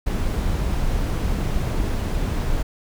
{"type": "noise", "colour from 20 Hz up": "brown", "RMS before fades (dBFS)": -22, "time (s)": [0.06, 2.63], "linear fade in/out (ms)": 10, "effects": []}